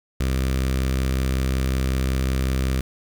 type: tone with notch filter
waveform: sawtooth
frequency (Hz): 65.41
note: C2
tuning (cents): 0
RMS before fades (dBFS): -22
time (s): 0.2-2.81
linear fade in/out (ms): 5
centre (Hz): 840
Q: 1.2
effects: 7-bit